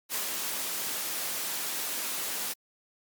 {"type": "noise with ADSR envelope", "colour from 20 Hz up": "white", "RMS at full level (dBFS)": -31, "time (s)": [0.09, 2.54], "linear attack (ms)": 53, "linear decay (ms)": 120, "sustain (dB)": -2, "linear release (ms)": 24, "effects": ["high-pass 200 Hz 12 dB/octave", "Opus 48 kbps"]}